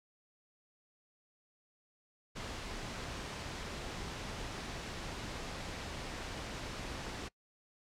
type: noise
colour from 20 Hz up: pink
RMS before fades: -42 dBFS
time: 2.35-7.29 s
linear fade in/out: 20 ms
effects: noise-tail reverb RT60 0.1 s tail -23 dB re dry + low-pass 6000 Hz 12 dB/octave